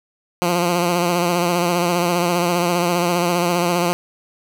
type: tone with vibrato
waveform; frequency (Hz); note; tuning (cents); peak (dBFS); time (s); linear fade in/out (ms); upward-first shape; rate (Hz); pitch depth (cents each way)
10% pulse; 174.61; F3; 0; -8; 0.42-3.93; 0; sine; 15; 43
effects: none